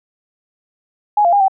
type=tone with pitch steps; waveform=sine; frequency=833 / 692 / 810 / 772 Hz; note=G#5 / F5 / G#5 / G5; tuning=+5 / -16 / -43 / -27 cents; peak=-9 dBFS; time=1.17-1.482 s; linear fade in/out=5 ms; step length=78 ms; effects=none